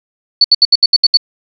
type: tone bursts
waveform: sine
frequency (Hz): 4470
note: C#8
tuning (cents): +14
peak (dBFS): -3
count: 8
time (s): 0.41-1.172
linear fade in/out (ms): 5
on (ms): 34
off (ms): 70
effects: none